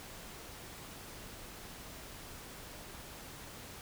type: silence
effects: pink hiss -49 dBFS RMS until 3.81 s